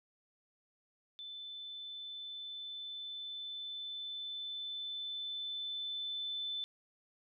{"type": "tone with level ramp", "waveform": "sine", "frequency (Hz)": 3520, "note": "A7", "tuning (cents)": 0, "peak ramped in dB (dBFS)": [-44, -36], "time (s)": [1.19, 6.64], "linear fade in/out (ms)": 0, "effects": []}